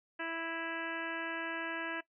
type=harmonic tone with a mistuned harmonic; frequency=329.6 Hz; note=E4; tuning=in tune; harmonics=1 / 2 / 3 / 4 / 5 / 6 / 7 / 8 / 9; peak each=-43 / -44 / -46 / -47 / -40 / -47 / -51 / -47 / -52 dBFS; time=0.19-2.01 s; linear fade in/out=10 ms; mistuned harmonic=7; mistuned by=+21 cents; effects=noise-tail reverb RT60 0.1 s tail -18 dB re dry